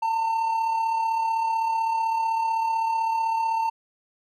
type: tone with amplitude modulation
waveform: triangle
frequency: 902 Hz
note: A5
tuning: 43 cents sharp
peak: -18 dBFS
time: 0.02-3.7 s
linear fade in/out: 10 ms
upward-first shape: sine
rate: 35.8 Hz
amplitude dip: 40%
effects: none